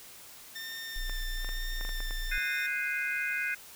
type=tone with vibrato; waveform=20% pulse; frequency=1801 Hz; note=A6; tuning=40 cents sharp; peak=-33 dBFS; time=0.55-2.67 s; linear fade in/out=10 ms; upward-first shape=sine; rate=1.1 Hz; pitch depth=15 cents each way
type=tone; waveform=sine; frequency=29.89 Hz; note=A#0; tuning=44 cents sharp; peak=-32 dBFS; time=0.96-2.38 s; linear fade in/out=0 ms
type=clicks; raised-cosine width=0.5 ms; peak=-28 dBFS; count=8; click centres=1.096 / 1.446 / 1.491 / 1.811 / 1.85 / 1.892 / 2.004 / 2.109 s
type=chord; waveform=sine; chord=Ab dominant seventh; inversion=third; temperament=equal with one note detuned; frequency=1480 / 1624.2 / 2093 / 2489 Hz; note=Gb6 / Ab6 / C7 / Eb7; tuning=0 / -39 / 0 / 0 cents; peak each=-35 dBFS; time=2.31-3.55 s; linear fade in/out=10 ms
effects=white hiss -50 dBFS RMS until 3.75 s